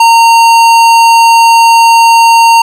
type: tone with hard clipping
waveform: sine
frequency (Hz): 920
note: A#5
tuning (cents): -23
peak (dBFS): -3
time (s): 0-2.62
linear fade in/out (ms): 5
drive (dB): 16
effects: none